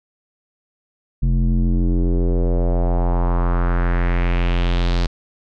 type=tone with low-pass filter sweep; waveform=square; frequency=43.65 Hz; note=F1; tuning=in tune; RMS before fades=-17 dBFS; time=1.22-5.07 s; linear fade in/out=10 ms; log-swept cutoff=170 to 4600 Hz; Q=2.5; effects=none